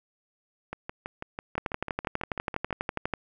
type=two click trains; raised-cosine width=0.5 ms; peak=-19 / -13 dBFS; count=13 / 20; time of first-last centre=0.73-2.707 / 1.58-3.137 s; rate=6.07 / 12.2 Hz; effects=none